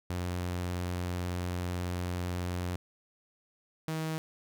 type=tone pair in turn; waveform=sawtooth; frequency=89.1 / 158.76 Hz; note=F2 / D#3; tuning=+35 / +35 cents; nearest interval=minor seventh; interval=1000 cents; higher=second; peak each=-28 dBFS; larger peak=neither; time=0.1-2.76 / 3.88-4.18 s; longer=first; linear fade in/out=0 ms; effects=none